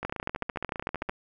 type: two click trains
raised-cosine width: 0.5 ms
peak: -20 / -14 dBFS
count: 17 / 15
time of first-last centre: 0.03-1.09 / 0.05-1.095 s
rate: 15.1 / 13.4 Hz
effects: none